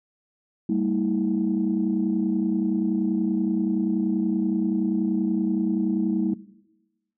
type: tone cluster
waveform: sine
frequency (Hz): 197.2 / 227.7 / 322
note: G3 / A#3 / E4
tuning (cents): +11 / -40 / -41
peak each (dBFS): -24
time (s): 0.69-6.34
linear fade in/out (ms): 5
effects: noise-tail reverb RT60 1.0 s tail -18 dB re dry + tanh soft clip ceiling -13 dBFS